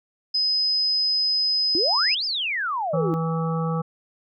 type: tone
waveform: sine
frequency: 5040 Hz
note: D#8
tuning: 21 cents sharp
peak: -19 dBFS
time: 0.34-2.15 s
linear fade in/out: 10 ms
type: exponential two-way sweep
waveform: sine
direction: up then down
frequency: 305.9 to 5274 to 305.9 Hz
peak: -23 dBFS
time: 1.75-3.14 s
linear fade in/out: 0 ms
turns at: 2.25 s
type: harmonic tone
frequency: 163.2 Hz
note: E3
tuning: 17 cents flat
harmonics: 1 / 3 / 5 / 7 / 8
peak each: -23 / -30 / -34 / -33 / -35 dBFS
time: 2.93-3.82 s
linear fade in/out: 10 ms
effects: none